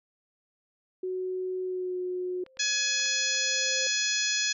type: tone with pitch glide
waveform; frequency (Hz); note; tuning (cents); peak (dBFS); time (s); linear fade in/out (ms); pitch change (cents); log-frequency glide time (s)
sine; 370.3 to 363.5; F#4 to F#4; +1 to -31; -29; 1.03-2.44; 5; -32; 1.63-1.98
type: tone with exponential growth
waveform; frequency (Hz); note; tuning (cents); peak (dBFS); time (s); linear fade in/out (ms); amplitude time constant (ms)
sine; 523.3; C5; 0; -34; 1.57-3.87; 1; 500
type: clicks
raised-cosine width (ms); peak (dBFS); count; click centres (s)
0.3; -33; 5; 2.464 / 2.571 / 2.999 / 3.058 / 3.35
type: harmonic tone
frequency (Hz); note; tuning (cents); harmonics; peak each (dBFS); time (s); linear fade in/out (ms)
842; G#5; +24; 2 / 3 / 4 / 5 / 6 / 7 / 8; -33 / -33 / -33 / -33 / -33 / -33 / -33; 2.59-4.53; 10
effects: none

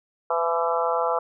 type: harmonic tone with a mistuned harmonic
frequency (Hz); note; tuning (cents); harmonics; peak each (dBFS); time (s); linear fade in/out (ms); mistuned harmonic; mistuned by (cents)
167.3; E3; +26; 3 / 4 / 5 / 6 / 7 / 8; -26 / -27 / -28 / -29 / -29 / -30; 0.3-1.19; 5; 5; +26
effects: none

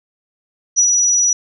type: tone with ADSR envelope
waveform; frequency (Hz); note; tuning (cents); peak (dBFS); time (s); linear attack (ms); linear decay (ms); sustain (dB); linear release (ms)
sine; 5860; F#8; -18; -8; 0.76-1.33; 28; 77; -3; 3
effects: none

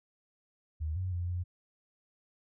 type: tone with pitch steps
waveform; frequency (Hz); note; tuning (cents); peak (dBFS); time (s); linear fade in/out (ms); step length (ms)
sine; 77.9 / 92.5 / 87.7 / 88.9; D#2 / F#2 / F2 / F2; +3 / 0 / +8 / +31; -31; 0.8-1.44; 20; 160
effects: none

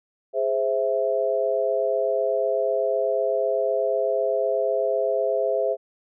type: chord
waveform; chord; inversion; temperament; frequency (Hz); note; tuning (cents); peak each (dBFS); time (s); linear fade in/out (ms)
sine; Ab augmented; none; equal; 415.3 / 523.3 / 659.3; Ab4 / C5 / E5; 0 / 0 / 0; -26 / -24 / -24; 0.33-5.77; 50
effects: none

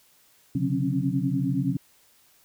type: tone cluster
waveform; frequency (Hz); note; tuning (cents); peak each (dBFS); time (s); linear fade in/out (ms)
sine; 131.5 / 142.9 / 182 / 266.8 / 276.5; C3 / D3 / F#3 / C4 / C#4; +9 / -47 / -28 / +34 / -4; -29; 0.55-1.77; 5
effects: white hiss -60 dBFS RMS until 2.44 s

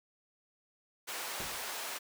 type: high-pass noise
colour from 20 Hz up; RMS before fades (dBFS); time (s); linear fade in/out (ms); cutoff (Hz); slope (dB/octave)
pink; -40; 1.07-1.99; 20; 680; 12
type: noise with exponential decay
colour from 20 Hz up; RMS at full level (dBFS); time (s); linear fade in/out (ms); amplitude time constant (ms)
pink; -40; 1.4-1.75; 0; 76
effects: none

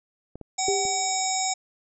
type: clicks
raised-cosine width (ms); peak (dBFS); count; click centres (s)
2; -25; 4; 0.356 / 0.413 / 0.686 / 0.853
type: harmonic tone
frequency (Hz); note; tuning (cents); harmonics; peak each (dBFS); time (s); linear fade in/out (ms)
759; F#5; +44; 1 / 3 / 5 / 7 / 9 / 10; -27 / -35 / -36 / -33 / -29 / -31; 0.58-1.54; 10
type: tone with exponential decay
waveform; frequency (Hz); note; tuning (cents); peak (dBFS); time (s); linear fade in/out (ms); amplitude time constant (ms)
sine; 398.2; G4; +27; -21; 0.68-1.33; 2; 140
effects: none

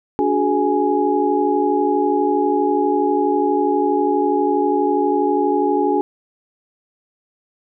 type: tone cluster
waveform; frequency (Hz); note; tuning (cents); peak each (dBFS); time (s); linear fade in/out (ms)
sine; 288.6 / 368.7 / 421 / 833; D4 / F#4 / G#4 / G#5; -30 / -6 / +24 / +5; -20; 0.19-6.01; 0
effects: none

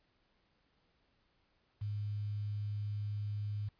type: tone with quantisation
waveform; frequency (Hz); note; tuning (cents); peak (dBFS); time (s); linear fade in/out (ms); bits
sine; 103.83; G#2; 0; -35; 1.81-3.69; 10; 10
effects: pink hiss -75 dBFS RMS until 3.79 s + resampled to 11025 Hz

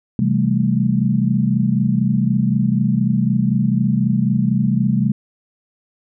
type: chord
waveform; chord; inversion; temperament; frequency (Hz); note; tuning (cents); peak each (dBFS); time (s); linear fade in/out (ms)
sine; A minor seventh; first; equal; 130.81 / 164.81 / 196 / 220; C3 / E3 / G3 / A3; 0 / 0 / 0 / 0; -19 / -23 / -18 / -19; 0.19-5.12; 2
effects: none

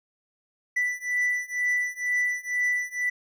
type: beating tone pair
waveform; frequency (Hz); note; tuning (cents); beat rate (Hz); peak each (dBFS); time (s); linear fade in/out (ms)
triangle; 1975.5 / 1977.6; B6 / B6; 0 / +2; 2.1; -26 / -25; 0.76-3.1; 10
effects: none

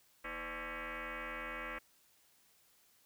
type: tone with frequency modulation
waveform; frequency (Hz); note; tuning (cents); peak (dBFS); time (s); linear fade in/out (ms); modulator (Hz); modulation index
sine; 316.8; D#4; +31; -40; 0.24-1.79; 10; 276; 7.9
effects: white hiss -69 dBFS RMS until 3.05 s

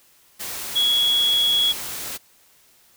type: tone in noise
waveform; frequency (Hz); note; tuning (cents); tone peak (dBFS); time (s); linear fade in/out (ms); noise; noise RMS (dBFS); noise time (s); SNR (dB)
sine; 3344; G#7; +11; -16; 0.75-1.73; 20; white; -31; 0.39-2.18; +12
effects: white hiss -56 dBFS RMS until 2.96 s

